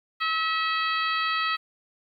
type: harmonic tone with a mistuned harmonic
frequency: 645 Hz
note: E5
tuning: 38 cents flat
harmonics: 2 / 3 / 4 / 5 / 6 / 7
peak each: -26 / -30 / -32 / -34 / -36 / -37 dBFS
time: 0.2-1.57 s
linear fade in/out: 20 ms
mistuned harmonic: 6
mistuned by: +25 cents
effects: 10-bit